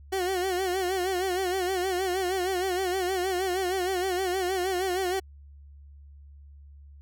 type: tone with vibrato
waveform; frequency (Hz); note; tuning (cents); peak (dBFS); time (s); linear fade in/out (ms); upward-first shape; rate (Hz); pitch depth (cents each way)
30% pulse; 370; F#4; 0; -23; 0.12-5.2; 10; sine; 6.4; 81
effects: added 71 Hz sine -46 dBFS peak until 7.01 s